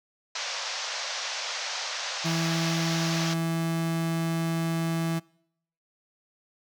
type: band-pass noise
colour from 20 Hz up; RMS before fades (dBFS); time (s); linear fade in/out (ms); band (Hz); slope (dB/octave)
white; -33; 0.35-3.34; 5; 520 to 6300; 48
type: tone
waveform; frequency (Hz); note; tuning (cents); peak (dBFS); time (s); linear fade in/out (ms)
35% pulse; 164.81; E3; 0; -24; 2.24-5.2; 20
effects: noise-tail reverb RT60 0.7 s tail -25 dB re dry